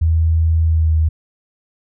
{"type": "tone with pitch glide", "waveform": "sine", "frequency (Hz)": [81.1, 79.11], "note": ["E2", "D#2"], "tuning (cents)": [-28, 29], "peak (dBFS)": -11, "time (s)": [0.01, 1.09], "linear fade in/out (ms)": 10, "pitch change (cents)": -43, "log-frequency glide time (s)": [0.65, 0.95], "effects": []}